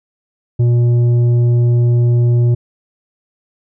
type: tone with tanh clipping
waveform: sine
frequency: 120 Hz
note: B2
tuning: 49 cents flat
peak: -10 dBFS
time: 0.59-2.55 s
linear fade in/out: 10 ms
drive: 7 dB
effects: none